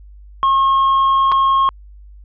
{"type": "tone with dropouts", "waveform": "triangle", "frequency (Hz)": 1081, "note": "C#6", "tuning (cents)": -44, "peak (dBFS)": -9, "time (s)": [0.43, 1.69], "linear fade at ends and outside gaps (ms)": 0, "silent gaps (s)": [1.317, 1.321], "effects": ["added 50 Hz sine -37 dBFS peak until 2.24 s", "resampled to 11025 Hz"]}